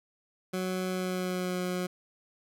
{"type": "tone with pitch glide", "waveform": "20% pulse", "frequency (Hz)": [185, 181.09], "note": ["F#3", "F#3"], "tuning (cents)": [0, -37], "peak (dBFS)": -25, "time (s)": [0.53, 1.87], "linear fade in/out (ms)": 10, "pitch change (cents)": -37, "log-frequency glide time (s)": [0.88, 1.6], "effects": []}